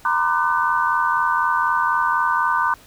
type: tone cluster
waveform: sine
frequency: 936 / 1020 / 1189 / 1507 Hz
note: A#5 / C6 / D6 / F#6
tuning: +7 / -44 / +21 / +31 cents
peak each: -22 dBFS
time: 0.05-2.74 s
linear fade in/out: 2 ms
effects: pink hiss -48 dBFS RMS until 2.86 s